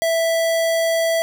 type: tone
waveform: square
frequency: 659.3 Hz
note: E5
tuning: in tune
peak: -17 dBFS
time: 0.02-1.22 s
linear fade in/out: 0 ms
effects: none